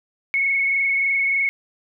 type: tone with frequency modulation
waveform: sine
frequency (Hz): 2200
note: C#7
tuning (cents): -14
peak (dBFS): -17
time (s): 0.34-1.49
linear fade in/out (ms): 0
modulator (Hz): 23.3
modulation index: 1.4
effects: none